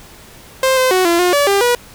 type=tone with pitch steps; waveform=sawtooth; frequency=525 / 515 / 370.7 / 341.1 / 357.8 / 574 / 398.2 / 485 Hz; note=C5 / C5 / F#4 / F4 / F4 / D5 / G4 / B4; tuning=+6 / -28 / +3 / -41 / +42 / -40 / +27 / -31 cents; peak=-7 dBFS; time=0.63-1.75 s; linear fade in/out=2 ms; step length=140 ms; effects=pink hiss -40 dBFS RMS until 1.94 s